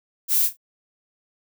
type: noise with echo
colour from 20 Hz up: violet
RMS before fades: -19 dBFS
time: 0.28-0.5 s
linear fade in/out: 50 ms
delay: 36 ms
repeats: 2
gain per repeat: -14 dB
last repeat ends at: 0.572 s
effects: none